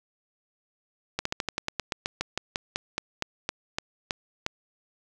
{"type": "slowing click train", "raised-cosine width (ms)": 0.2, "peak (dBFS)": -10, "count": 20, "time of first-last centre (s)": [1.19, 4.464], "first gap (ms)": 64, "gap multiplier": 1.1, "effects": []}